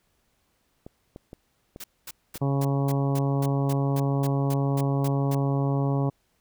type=clicks; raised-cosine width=2 ms; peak=-27 dBFS; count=5; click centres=0.865 / 1.161 / 1.331 / 1.761 / 2.357 s
type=noise bursts; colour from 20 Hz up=white; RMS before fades=-38 dBFS; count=14; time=1.8-5.35 s; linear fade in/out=5 ms; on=40 ms; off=230 ms
type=harmonic tone; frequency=138.59 Hz; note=C#3; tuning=in tune; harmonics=1 / 2 / 3 / 4 / 5 / 6 / 7 / 8; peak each=-23 / -29 / -33 / -35 / -37 / -39 / -40 / -41 dBFS; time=2.41-6.1 s; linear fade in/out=10 ms
effects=pink hiss -70 dBFS RMS until 6.4 s

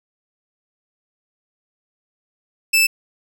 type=tone; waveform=sawtooth; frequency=2637 Hz; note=E7; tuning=in tune; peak=-9 dBFS; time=2.73-2.87 s; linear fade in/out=10 ms; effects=none

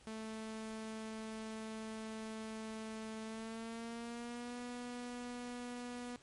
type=tone with pitch glide; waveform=sawtooth; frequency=220 to 244.1 Hz; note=A3 to B3; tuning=0 to -20 cents; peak=-39 dBFS; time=0.07-6.16 s; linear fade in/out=0 ms; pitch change=+180 cents; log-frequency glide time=3.23-4.58 s; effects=pink hiss -64 dBFS RMS until 6.22 s + MP3 48 kbps

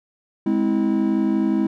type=chord; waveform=triangle; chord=Ab augmented; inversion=none; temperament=just; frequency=207.7 / 259.6 / 324.5 Hz; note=Ab3 / C4 / E4; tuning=0 / -13 / -27 cents; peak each=-19 / -21 / -19 dBFS; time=0.46-1.67 s; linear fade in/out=5 ms; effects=none

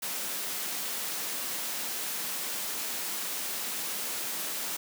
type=high-pass noise; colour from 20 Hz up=white; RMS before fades=-34 dBFS; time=0.02-4.77 s; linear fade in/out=10 ms; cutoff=160 Hz; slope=48 dB/octave; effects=none

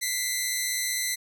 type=tone pair together; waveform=10% pulse; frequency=1975.5 / 2091 Hz; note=B6 / C7; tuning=0 / -2 cents; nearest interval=minor second; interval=98 cents; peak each=-20 dBFS; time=0.01-1.16 s; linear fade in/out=20 ms; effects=none

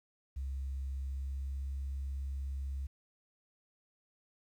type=tone with pitch glide; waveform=sine; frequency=67.5 to 68.21 Hz; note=C#2 to C#2; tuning=-45 to -27 cents; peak=-34 dBFS; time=0.36-2.87 s; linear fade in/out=10 ms; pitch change=+18 cents; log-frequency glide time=1.03-1.7 s; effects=tanh soft clip ceiling -32 dBFS + 11-bit

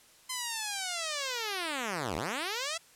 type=linear two-way sweep; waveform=5% pulse; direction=down then up; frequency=1035 to 69.3 to 680 Hz; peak=-21 dBFS; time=0.29-2.78 s; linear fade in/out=10 ms; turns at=2.16 s; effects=white hiss -59 dBFS RMS until 2.95 s + low-pass 11000 Hz 12 dB/octave

